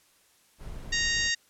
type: noise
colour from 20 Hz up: brown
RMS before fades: -39 dBFS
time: 0.58-1.31 s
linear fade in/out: 50 ms
type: harmonic tone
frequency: 932.3 Hz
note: A#5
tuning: in tune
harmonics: 2 / 3 / 4 / 5 / 6 / 7 / 8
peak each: -28 / -34 / -33 / -33 / -36 / -34 / -39 dBFS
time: 0.92-1.35 s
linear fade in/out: 10 ms
effects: white hiss -63 dBFS RMS until 1.49 s + low-pass 12000 Hz 12 dB/octave